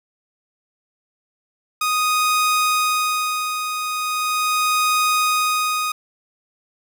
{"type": "tone with tremolo", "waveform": "sawtooth", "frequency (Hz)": 1244.5, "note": "D#6", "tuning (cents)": 0, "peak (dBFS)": -12, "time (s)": [1.81, 5.92], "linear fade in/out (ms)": 5, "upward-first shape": "sine", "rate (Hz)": 0.39, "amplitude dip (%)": 55, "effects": []}